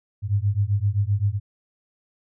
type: beating tone pair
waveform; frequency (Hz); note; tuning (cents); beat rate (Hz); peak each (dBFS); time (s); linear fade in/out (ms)
sine; 97.9 / 105.6; G2 / G#2; -2 / +29; 7.7; -22; 0.22-1.4; 50
effects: none